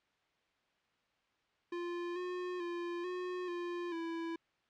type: tone with pitch steps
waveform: square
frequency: 348 / 360.6 / 346.4 / 362.3 / 349.2 / 331.7 Hz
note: F4 / F#4 / F4 / F#4 / F4 / E4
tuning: -6 / -45 / -14 / -36 / 0 / +11 cents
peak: -38 dBFS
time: 1.72-4.36 s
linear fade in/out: 5 ms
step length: 440 ms
effects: white hiss -75 dBFS RMS until 4.69 s + low-pass 3000 Hz 12 dB/octave